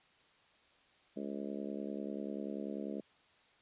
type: harmonic tone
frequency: 70.2 Hz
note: C#2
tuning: 22 cents sharp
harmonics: 3 / 4 / 5 / 6 / 7 / 8 / 9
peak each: -42 / -44 / -46 / -48 / -49 / -50 / -51 dBFS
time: 1.16-3.01 s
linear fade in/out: 10 ms
effects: white hiss -67 dBFS RMS until 3.61 s + resampled to 8000 Hz